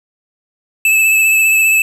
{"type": "tone with vibrato", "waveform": "square", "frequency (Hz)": 2617, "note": "E7", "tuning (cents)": -13, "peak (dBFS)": -9, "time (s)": [0.85, 1.82], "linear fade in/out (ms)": 2, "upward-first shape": "triangle", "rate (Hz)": 15, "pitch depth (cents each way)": 26, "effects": ["7-bit"]}